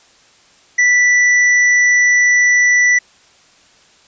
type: tone with hard clipping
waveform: sine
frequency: 1969 Hz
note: B6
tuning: 6 cents flat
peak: -10 dBFS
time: 0.78-2.99 s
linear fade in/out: 10 ms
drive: 7 dB
effects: white hiss -49 dBFS RMS until 4.07 s + resampled to 16000 Hz